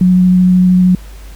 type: tone with vibrato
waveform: sine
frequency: 182.4 Hz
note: F#3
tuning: 24 cents flat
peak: -5 dBFS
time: 0.01-0.95 s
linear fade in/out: 2 ms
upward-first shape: sine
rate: 13 Hz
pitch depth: 9 cents each way
effects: added 50 Hz sine -29 dBFS peak until 1.35 s + pink hiss -41 dBFS RMS until 1.35 s